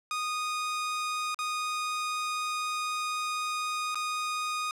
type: tone with dropouts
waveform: sawtooth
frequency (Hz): 1237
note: D#6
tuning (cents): -10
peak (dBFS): -26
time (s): 0.11-4.71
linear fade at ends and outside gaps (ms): 1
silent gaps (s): 1.345-1.389 / 3.946-3.955
effects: low-pass 10000 Hz 12 dB/octave